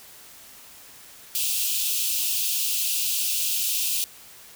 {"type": "high-pass noise", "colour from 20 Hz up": "white", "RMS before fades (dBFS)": -25, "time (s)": [1.35, 4.04], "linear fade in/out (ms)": 0, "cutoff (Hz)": 2500, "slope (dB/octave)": 96, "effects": ["white hiss -47 dBFS RMS until 4.55 s"]}